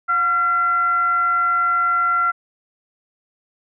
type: tone with frequency modulation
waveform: sine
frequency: 1372 Hz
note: F6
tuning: 31 cents flat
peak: -15 dBFS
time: 0.08-2.32 s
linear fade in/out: 20 ms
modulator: 651 Hz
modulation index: 0.31
effects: none